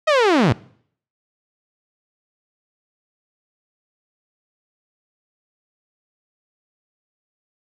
sawtooth linear sweep, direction down, 644 to 92.5 Hz, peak -9 dBFS, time 0.07-0.53 s, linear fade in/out 10 ms, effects noise-tail reverb RT60 0.6 s tail -22 dB re dry + low-pass 4000 Hz 12 dB/octave

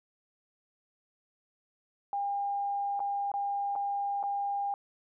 sine tone with dropouts, 804 Hz, G5, 44 cents sharp, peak -29 dBFS, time 2.13-4.74 s, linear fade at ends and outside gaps 1 ms, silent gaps 2.994-3.002 / 3.317-3.339 / 3.754-3.76 / 4.229-4.237 s, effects none

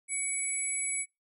sine tone cluster, 2259 / 7870 / 10130 Hz, C#7 / B8 / D#9, +32 / -7 / +30 cents, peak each -36 / -35 / -33 dBFS, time 0.08-1.06 s, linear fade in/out 50 ms, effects noise-tail reverb RT60 0.2 s tail -24 dB re dry

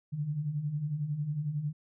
sine beating tone pair, 140 / 151 Hz, C#3 / D3, +18 / +48 cents, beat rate 11 Hz, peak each -38 / -31 dBFS, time 0.12-1.73 s, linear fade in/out 20 ms, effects none

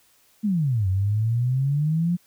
sine exponential two-way sweep, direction down then up, 222.8 to 92.3 to 178.9 Hz, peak -19 dBFS, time 0.43-2.17 s, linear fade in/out 20 ms, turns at 0.88 s, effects white hiss -60 dBFS RMS until 2.26 s

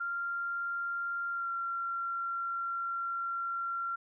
sine tone with pitch glide, 1389 to 1371.5 Hz, F6 to F6, -10 to -32 cents, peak -32 dBFS, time 0-3.96 s, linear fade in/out 10 ms, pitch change -22 cents, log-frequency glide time 1.31-1.5 s, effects none

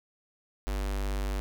square tone with notch filter, 49.12 Hz, G1, 4 cents sharp, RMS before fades -31 dBFS, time 0.67-1.4 s, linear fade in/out 0 ms, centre 110 Hz, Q 0.71, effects none

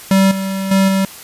square tone with level steps, 193 Hz, G3, 27 cents flat, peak -9 / -19 / -10 / -13 dBFS, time 0.11-1.05 s, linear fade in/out 2 ms, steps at 0.31 / 0.71 / 0.88 s, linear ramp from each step 5 ms, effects white hiss -35 dBFS RMS until 1.23 s + resampled to 32000 Hz

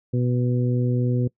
harmonic tone, 123.47 Hz, B2, in tune, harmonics 1 / 2 / 3 / 4, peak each -20 / -26 / -30 / -32 dBFS, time 0.13-1.28 s, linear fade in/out 10 ms, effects noise-tail reverb RT60 0.1 s tail -23 dB re dry

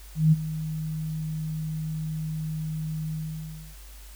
sine tone with ADSR envelope, 156.8 Hz, D#3, 14 cents sharp, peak -13 dBFS, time 0.15-3.76 s, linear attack 170 ms, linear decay 30 ms, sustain -15 dB, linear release 630 ms, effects added 50 Hz sine -43 dBFS peak until 4.15 s + white hiss -51 dBFS RMS until 4.15 s

